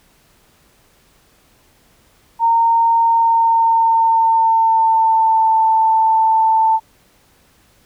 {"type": "tone with pitch glide", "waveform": "sine", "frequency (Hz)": [920, 888.1], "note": ["A#5", "A5"], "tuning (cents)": [-23, 16], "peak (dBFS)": -10, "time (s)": [2.39, 6.8], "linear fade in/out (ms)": 50, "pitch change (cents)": -61, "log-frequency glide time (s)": [3, 5.57], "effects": ["pink hiss -54 dBFS RMS until 7.85 s"]}